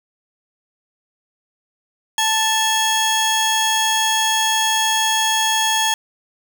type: tone pair together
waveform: 25% pulse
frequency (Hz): 880 / 3311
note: A5 / G#7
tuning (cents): 0 / -6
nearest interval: octave + major seventh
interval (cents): 2294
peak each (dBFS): -15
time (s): 2.18-5.94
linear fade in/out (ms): 2
effects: none